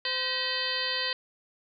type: harmonic tone with a mistuned harmonic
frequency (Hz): 514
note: C5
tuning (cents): -31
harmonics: 1 / 2 / 3 / 4 / 5 / 6 / 7 / 8 / 9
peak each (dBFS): -39 / -40 / -40 / -34 / -38 / -34 / -39 / -35 / -34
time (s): 0.05-1.13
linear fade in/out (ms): 2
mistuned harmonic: 4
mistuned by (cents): -120
effects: none